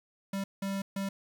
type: tone bursts at uneven times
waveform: square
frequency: 196 Hz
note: G3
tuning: in tune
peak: -32 dBFS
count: 3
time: 0.33-0.44 / 0.62-0.82 / 0.96-1.09 s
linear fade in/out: 5 ms
effects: 10-bit